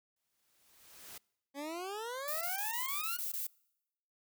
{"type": "noise with exponential growth", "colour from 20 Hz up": "white", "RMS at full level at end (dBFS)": -47, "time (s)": [0.16, 1.18], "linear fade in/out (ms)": 5, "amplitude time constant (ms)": 220}
{"type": "exponential sweep", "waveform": "20% pulse", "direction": "up", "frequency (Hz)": [273, 1480], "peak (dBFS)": -34, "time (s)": [1.54, 3.19], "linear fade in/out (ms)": 50}
{"type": "noise bursts", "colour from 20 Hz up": "violet", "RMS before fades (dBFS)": -38, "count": 8, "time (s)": [2.28, 3.467], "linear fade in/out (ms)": 0, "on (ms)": 130, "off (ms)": 21}
{"effects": ["noise-tail reverb RT60 0.9 s tail -26 dB re dry"]}